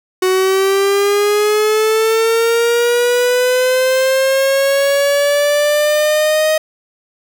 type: linear sweep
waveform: 45% pulse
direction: up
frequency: 370 to 627 Hz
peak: -11 dBFS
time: 0.22-6.58 s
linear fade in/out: 5 ms
effects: none